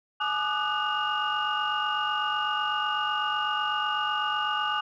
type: tone cluster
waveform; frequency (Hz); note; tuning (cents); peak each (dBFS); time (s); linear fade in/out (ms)
sine; 846 / 1187 / 1235 / 1486 / 2845; G#5 / D6 / D#6 / F#6 / F7; +32 / +18 / -13 / +7 / +31; -31; 0.2-4.81; 10
effects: tanh soft clip ceiling -17 dBFS